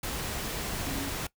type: tone in noise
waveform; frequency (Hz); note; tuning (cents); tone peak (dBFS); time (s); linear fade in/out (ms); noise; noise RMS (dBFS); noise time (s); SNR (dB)
sine; 276.2; C#4; -6; -35; 0.86-1.09; 5; pink; -34; 0.03-1.27; -4
effects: noise-tail reverb RT60 0.1 s tail -19 dB re dry